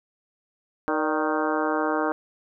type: harmonic tone with a mistuned harmonic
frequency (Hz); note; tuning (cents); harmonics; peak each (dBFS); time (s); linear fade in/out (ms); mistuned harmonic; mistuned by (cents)
155.56; D#3; 0; 2 / 3 / 4 / 5 / 6 / 7 / 8 / 9 / 10; -27 / -29 / -30 / -31 / -32 / -32 / -33 / -34 / -34; 0.88-2.12; 0; 4; -63
effects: none

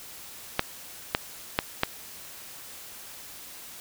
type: clicks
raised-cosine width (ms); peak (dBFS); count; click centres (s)
0.3; -5; 4; 0.594 / 1.149 / 1.589 / 1.834
effects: white hiss -44 dBFS RMS until 3.8 s

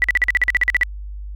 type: tone bursts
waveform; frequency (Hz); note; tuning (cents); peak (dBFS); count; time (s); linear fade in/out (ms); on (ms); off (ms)
sine; 1966; B6; -8; -11; 13; 0.02-0.833; 0; 21; 45
effects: added 50 Hz sine -28 dBFS peak until 1.35 s

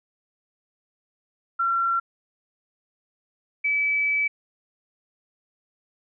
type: tone pair in turn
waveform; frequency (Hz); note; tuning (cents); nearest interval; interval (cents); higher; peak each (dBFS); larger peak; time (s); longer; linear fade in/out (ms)
sine; 1363 / 2298; F6 / D7; -43 / -38; major sixth; 905; second; -20; neither; 1.59-2 / 3.64-4.28; second; 10
effects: none

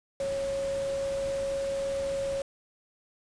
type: tone in noise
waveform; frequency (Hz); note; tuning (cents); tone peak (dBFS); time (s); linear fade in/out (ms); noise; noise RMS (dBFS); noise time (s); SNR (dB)
sine; 550; C#5; -14; -28; 0.2-2.42; 2; pink; -42; 0.2-2.42; +11
effects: resampled to 22050 Hz

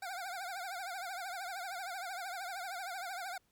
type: tone with vibrato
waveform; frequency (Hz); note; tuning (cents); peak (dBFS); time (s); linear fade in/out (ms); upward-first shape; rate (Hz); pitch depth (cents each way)
25% pulse; 741; F#5; +2; -36; 0.02-3.38; 5; triangle; 13; 150
effects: pink hiss -75 dBFS RMS until 3.51 s

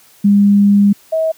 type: tone pair in turn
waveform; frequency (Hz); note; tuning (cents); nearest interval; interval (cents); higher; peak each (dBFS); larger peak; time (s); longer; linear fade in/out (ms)
sine; 202.2 / 641.9; G#3 / E5; -46 / -46; octave + minor sixth; 2000; second; -6 / -12; first; 0.24-0.93 / 1.12-1.32; first; 10
effects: white hiss -47 dBFS RMS until 1.37 s + high-pass 80 Hz 12 dB/octave

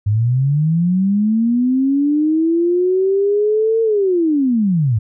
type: linear two-way sweep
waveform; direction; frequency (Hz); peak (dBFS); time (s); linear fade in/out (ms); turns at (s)
sine; up then down; 100 to 455.3 to 100; -12; 0.06-4.99; 10; 3.82
effects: none

